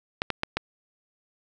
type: clicks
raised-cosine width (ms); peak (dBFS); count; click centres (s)
0.3; -9; 4; 0.219 / 0.303 / 0.434 / 0.57
effects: none